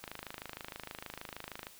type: click train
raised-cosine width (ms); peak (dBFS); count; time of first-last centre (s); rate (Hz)
0.3; -25; 44; 0.04-1.669; 26.4
effects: white hiss -56 dBFS RMS until 1.79 s